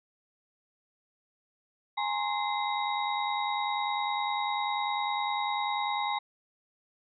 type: tone cluster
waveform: sine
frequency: 830 / 920 / 1059 / 2073 / 3788 Hz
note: G#5 / A#5 / C6 / C7 / A#7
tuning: -1 / -23 / +21 / -17 / +27 cents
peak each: -31 / -36 / -35 / -37 / -37 dBFS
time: 1.97-6.19 s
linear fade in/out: 10 ms
effects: none